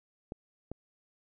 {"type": "clicks", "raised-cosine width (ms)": 2, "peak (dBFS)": -25, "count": 2, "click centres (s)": [0.321, 0.716], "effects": []}